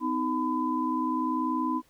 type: tone cluster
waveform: sine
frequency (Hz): 254.5 / 315.1 / 1007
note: C4 / D#4 / B5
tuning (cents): -48 / +22 / +33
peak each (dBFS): -30 / -30 / -29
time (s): 0-1.82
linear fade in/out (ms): 50
effects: pink hiss -64 dBFS RMS until 1.89 s